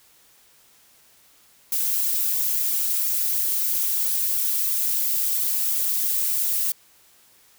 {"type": "noise with flanger", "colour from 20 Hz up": "violet", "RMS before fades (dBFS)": -23, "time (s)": [1.72, 6.72], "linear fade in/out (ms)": 2, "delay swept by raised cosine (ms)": [0.87, 5.47], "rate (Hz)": 3, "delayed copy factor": 0.65, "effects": ["white hiss -56 dBFS RMS until 7.58 s"]}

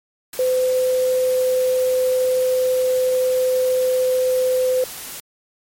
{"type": "tone in noise", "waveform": "sine", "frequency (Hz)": 510, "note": "C5", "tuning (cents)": -44, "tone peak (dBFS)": -15, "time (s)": [0.39, 4.84], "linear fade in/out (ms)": 2, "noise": "white", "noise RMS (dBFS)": -33, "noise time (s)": [0.33, 5.2], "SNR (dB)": 15, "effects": ["MP3 64 kbps"]}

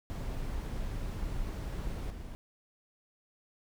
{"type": "noise with level steps", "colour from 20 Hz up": "brown", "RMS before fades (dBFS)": [-36, -42], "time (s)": [0.1, 2.35], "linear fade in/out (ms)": 0, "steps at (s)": 2.1, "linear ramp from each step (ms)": 5, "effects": []}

